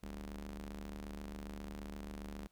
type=ring-modulated tone; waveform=sawtooth; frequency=74.7 Hz; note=D2; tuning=30 cents sharp; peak=-37 dBFS; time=0.03-2.47 s; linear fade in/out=0 ms; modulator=126 Hz; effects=pink hiss -75 dBFS RMS until 2.51 s